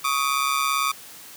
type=ring-modulated tone; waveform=sawtooth; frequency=1185 Hz; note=D6; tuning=15 cents sharp; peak=-14 dBFS; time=0.04-0.92 s; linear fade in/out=10 ms; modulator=68.9 Hz; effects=white hiss -43 dBFS RMS until 1.36 s + high-pass 100 Hz 12 dB/octave